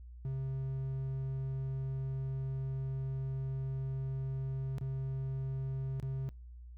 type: tone with dropouts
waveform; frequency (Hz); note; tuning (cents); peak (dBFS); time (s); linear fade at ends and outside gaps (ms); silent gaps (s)
triangle; 133.3; C3; +33; -32; 0.25-6.29; 0; 4.783-4.811 / 5.999-6.027
effects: noise-tail reverb RT60 0.4 s tail -26 dB re dry + added 60 Hz sine -47 dBFS peak until 6.77 s